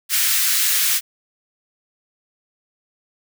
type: high-pass noise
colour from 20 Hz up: white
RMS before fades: -18 dBFS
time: 0.09-1.01 s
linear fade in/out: 50 ms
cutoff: 1500 Hz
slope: 24 dB/octave
effects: none